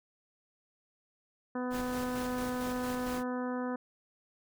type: harmonic tone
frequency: 250 Hz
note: B3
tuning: 21 cents sharp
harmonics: 1 / 2 / 3 / 4 / 5 / 6 / 7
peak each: -34 / -38 / -44 / -43 / -46 / -47 / -51 dBFS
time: 1.55-3.76 s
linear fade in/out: 5 ms
type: noise with tremolo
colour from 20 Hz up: pink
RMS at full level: -42 dBFS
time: 1.7-3.24 s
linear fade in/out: 50 ms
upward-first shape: square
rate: 4.4 Hz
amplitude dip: 35%
effects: none